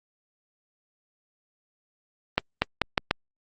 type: accelerating click train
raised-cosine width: 0.3 ms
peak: -4 dBFS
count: 5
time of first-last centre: 2.38-3.111 s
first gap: 240 ms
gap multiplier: 0.82
effects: Opus 32 kbps